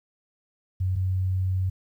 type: tone pair in turn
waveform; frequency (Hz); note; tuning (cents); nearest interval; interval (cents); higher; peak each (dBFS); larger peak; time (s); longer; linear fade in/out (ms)
sine; 93 / 93.4; F#2 / F#2; +9 / +17; unison; 8; second; -22; neither; 0.8-0.96 / 0.96-1.7; second; 10
effects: 10-bit